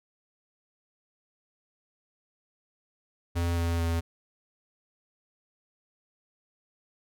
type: tone with pitch steps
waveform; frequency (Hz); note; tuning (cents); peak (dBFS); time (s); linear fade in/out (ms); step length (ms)
square; 85.5 / 84.52 / 83.55; F2 / E2 / E2; -36 / +44 / +24; -26; 3.35-4.01; 20; 220
effects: none